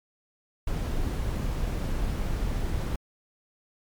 brown noise, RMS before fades -28 dBFS, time 0.67-2.96 s, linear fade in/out 5 ms, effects MP3 96 kbps

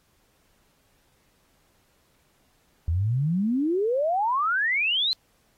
sine exponential sweep, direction up, 77.78 to 4186 Hz, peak -21 dBFS, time 2.88-5.13 s, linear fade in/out 0 ms, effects pink hiss -66 dBFS RMS until 5.57 s + AAC 48 kbps

